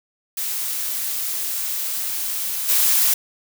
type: noise with level steps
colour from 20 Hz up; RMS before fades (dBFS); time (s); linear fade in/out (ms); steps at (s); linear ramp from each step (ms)
blue; -25 / -17; 0.37-3.14; 5; 2.68; 20
effects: none